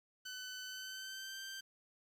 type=tone with pitch glide; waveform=15% pulse; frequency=1509 to 1564.9 Hz; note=F#6 to G6; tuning=+34 to -3 cents; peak=-38 dBFS; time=0.25-1.61 s; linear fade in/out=10 ms; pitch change=+63 cents; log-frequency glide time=0.64-1.4 s; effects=resampled to 32000 Hz + 11-bit